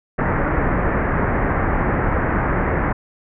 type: low-pass noise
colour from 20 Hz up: pink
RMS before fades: -19 dBFS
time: 0.18-2.93 s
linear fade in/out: 10 ms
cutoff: 2000 Hz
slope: 48 dB/octave
effects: none